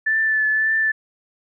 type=tone with vibrato; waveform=sine; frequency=1752 Hz; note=A6; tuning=8 cents flat; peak=-16 dBFS; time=0.06-0.92 s; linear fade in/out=10 ms; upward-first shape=triangle; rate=1.8 Hz; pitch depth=25 cents each way; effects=none